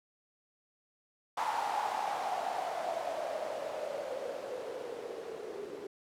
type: noise with low-pass filter sweep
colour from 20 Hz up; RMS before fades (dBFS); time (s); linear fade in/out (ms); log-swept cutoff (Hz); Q
violet; -37; 1.37-5.87; 5; 900 to 400; 7.5
effects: none